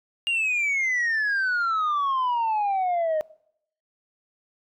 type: exponential sweep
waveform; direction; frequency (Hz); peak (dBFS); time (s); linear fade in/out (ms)
sine; down; 2827 to 610; -19; 0.27-3.21; 0
effects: noise-tail reverb RT60 0.7 s tail -24 dB re dry + tanh soft clip ceiling -20 dBFS